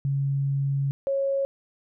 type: tone pair in turn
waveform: sine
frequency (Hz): 138.59 / 548.6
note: C#3 / C#5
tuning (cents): 0 / -18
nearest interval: 2 octaves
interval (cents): 2382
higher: second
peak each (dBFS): -22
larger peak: neither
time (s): 0.05-0.91 / 1.07-1.45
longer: first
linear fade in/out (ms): 0
effects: none